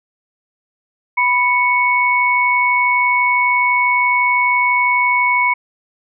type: tone pair together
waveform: sine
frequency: 987.6 / 2217 Hz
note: B5 / C#7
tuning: 0 / 0 cents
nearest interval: octave + major second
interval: 1400 cents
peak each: -15 / -14 dBFS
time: 1.17-5.54 s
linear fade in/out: 10 ms
effects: none